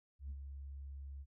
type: tone with ADSR envelope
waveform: sine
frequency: 69.3 Hz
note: C#2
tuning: in tune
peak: -38 dBFS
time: 0.19-1.26 s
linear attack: 110 ms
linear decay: 53 ms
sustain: -6 dB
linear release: 51 ms
effects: tanh soft clip ceiling -39 dBFS